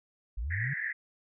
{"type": "linear sweep", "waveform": "sine", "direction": "up", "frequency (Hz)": [45.32, 146.83], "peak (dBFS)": -31, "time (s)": [0.37, 0.74], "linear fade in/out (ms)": 10}
{"type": "band-pass noise", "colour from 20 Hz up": "pink", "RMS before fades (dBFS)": -35, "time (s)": [0.5, 0.93], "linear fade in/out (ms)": 10, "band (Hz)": [1700, 2000], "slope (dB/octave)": 96}
{"effects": []}